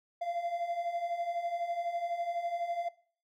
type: beating tone pair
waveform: triangle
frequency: 680 / 692 Hz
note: F5 / F5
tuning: -46 / -16 cents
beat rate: 12 Hz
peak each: -37 / -31 dBFS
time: 0.21-2.89 s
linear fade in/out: 10 ms
effects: noise-tail reverb RT60 0.5 s tail -21 dB re dry